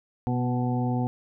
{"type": "harmonic tone with a mistuned harmonic", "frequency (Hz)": 124.3, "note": "B2", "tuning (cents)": 12, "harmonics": [1, 2, 3, 4, 6, 7], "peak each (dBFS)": [-26, -27, -39, -37, -34, -38], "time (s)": [0.27, 1.07], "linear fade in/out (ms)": 0, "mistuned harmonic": 2, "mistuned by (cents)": -19, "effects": []}